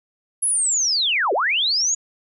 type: linear two-way sweep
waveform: sine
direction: down then up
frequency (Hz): 10800 to 349.2 to 6900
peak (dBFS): -17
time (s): 0.42-1.95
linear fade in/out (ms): 10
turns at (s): 1.33
effects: none